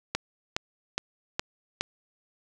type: click train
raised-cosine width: 0.2 ms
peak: -9 dBFS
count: 5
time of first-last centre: 0.15-1.81 s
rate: 2.41 Hz
effects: none